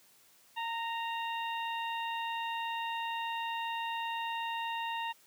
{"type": "harmonic tone with a mistuned harmonic", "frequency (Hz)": 928, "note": "A#5", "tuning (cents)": -8, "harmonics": [1, 2, 3, 4], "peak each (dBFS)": [-35, -42, -41, -47], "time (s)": [0.56, 5.13], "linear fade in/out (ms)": 20, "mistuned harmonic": 1, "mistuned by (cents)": -17, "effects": ["white hiss -63 dBFS RMS until 5.26 s", "high-pass 100 Hz 12 dB/octave"]}